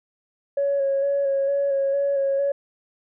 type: tone with vibrato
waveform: sine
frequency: 555 Hz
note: C#5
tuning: 2 cents sharp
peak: -18 dBFS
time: 0.57-2.52 s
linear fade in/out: 5 ms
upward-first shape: square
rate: 2.2 Hz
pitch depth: 19 cents each way
effects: tanh soft clip ceiling -15 dBFS